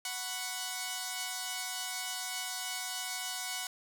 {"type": "chord", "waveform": "5% pulse", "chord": "F# suspended fourth", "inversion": "none", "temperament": "equal", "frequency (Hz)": [740, 987.8, 1108.7], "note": ["F#5", "B5", "C#6"], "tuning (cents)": [0, 0, 0], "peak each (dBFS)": [-26, -30, -32], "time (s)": [0.05, 3.67], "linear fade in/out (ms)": 2, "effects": []}